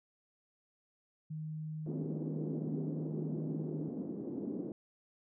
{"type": "tone", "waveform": "sine", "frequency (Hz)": 155.56, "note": "D#3", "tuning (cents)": 0, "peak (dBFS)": -38, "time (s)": [1.3, 3.89], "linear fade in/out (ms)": 10}
{"type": "band-pass noise", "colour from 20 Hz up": "white", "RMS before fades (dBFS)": -40, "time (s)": [1.86, 4.72], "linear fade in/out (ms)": 2, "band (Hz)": [190, 340], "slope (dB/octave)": 24}
{"effects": []}